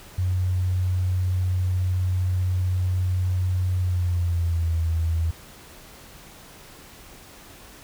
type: tone with pitch glide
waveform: sine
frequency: 91.6 to 82.08 Hz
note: F#2 to E2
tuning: -17 to -7 cents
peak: -20 dBFS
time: 0.18-5.31 s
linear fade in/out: 5 ms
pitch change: -190 cents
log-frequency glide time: 3.76-4.76 s
effects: pink hiss -46 dBFS RMS until 7.83 s